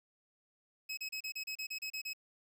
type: tone bursts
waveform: 25% pulse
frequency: 2560 Hz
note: D#7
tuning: 49 cents sharp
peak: -34 dBFS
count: 11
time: 0.89-2.134 s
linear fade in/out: 10 ms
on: 84 ms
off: 32 ms
effects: 12-bit